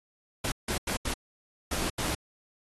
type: noise bursts at uneven times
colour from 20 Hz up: pink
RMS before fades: -31 dBFS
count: 6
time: 0.44-0.52 / 0.68-0.78 / 0.87-0.97 / 1.05-1.14 / 1.71-1.9 / 1.98-2.15 s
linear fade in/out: 5 ms
effects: AAC 32 kbps